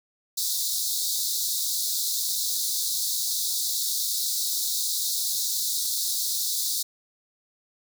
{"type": "high-pass noise", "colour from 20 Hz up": "pink", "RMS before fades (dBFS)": -27, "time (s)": [0.37, 6.83], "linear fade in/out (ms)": 10, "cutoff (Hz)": 3700, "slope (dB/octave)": 96, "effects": []}